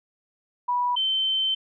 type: tone pair in turn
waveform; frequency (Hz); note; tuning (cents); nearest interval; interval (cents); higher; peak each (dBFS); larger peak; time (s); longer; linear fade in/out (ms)
sine; 979 / 3090; B5 / G7; -15 / -26; octave + minor sixth; 1989; second; -21; neither; 0.68-0.96 / 0.96-1.55; second; 10
effects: none